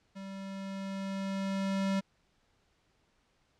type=tone with level ramp; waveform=square; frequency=194.3 Hz; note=G3; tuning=15 cents flat; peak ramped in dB=-42 to -28 dBFS; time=0.15-2.01 s; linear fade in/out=20 ms; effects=pink hiss -72 dBFS RMS until 3.59 s + low-pass 6000 Hz 12 dB/octave